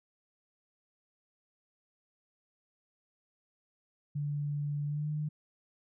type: tone with pitch glide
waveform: sine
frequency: 145.7 to 151.01 Hz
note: D3 to D3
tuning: -13 to +49 cents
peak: -31 dBFS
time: 4.15-5.29 s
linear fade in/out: 10 ms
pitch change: +62 cents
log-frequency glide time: 4.86-5.08 s
effects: none